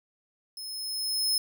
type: tone with level ramp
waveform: sawtooth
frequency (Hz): 5180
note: E8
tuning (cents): -31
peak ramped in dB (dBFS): -35 to -20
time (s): 0.57-1.38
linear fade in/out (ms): 2
effects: none